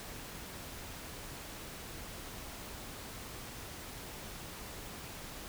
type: silence
effects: pink hiss -46 dBFS RMS until 5.48 s